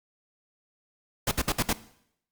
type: noise bursts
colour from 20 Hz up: pink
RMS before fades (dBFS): -25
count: 5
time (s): 1.27-1.73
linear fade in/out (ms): 5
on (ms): 44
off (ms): 60
effects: noise-tail reverb RT60 0.7 s tail -17 dB re dry + Opus 48 kbps